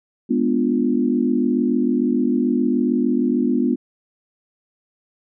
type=chord; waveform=sine; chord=G# diminished seventh; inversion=none; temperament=equal; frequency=207.7 / 246.9 / 293.7 / 349.2 Hz; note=G#3 / B3 / D4 / F4; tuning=0 / 0 / 0 / 0 cents; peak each=-24 / -18 / -23 / -24 dBFS; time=0.29-3.76 s; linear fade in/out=20 ms; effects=none